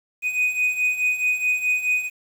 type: beating tone pair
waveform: triangle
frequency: 2489 / 2493.7 Hz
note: D#7 / D#7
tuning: 0 / +3 cents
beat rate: 4.7 Hz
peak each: -24 / -19 dBFS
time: 0.22-2.1 s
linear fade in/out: 50 ms
effects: 8-bit